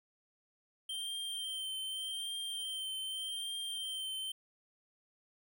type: tone with vibrato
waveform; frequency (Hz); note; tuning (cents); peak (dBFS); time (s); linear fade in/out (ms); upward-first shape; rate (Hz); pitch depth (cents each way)
square; 3139; G7; +2; -38; 0.89-4.32; 5; triangle; 0.84; 30
effects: none